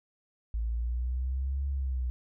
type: linear two-way sweep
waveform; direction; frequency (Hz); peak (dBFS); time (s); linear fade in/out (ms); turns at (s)
sine; up then down; 55 to 69.6 to 61.1; -28; 0.54-2.1; 0; 1.68
effects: none